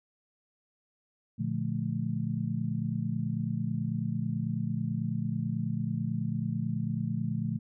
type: chord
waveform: sine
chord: Bb major seventh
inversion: none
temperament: just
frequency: 116.54 / 145.68 / 174.81 / 218.5 Hz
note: Bb2 / D3 / F3 / A3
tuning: 0 / -14 / +2 / -12 cents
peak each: -34 / -34 / -35 / -34 dBFS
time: 1.38-7.59 s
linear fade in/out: 20 ms
effects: none